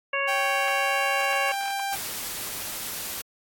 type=harmonic tone; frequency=554.4 Hz; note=C#5; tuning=in tune; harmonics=1 / 2 / 3 / 4 / 5; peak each=-30 / -30 / -30 / -30 / -30 dBFS; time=0.13-1.52 s; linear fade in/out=5 ms
type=tone with pitch glide; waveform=sawtooth; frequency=784 to 790.4 Hz; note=G5 to G5; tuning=0 to +14 cents; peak=-23 dBFS; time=0.27-1.96 s; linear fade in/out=20 ms; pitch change=+14 cents; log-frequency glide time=0.67-1.04 s
type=noise; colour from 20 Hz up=white; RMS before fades=-33 dBFS; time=1.92-3.22 s; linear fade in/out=10 ms
effects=AAC 64 kbps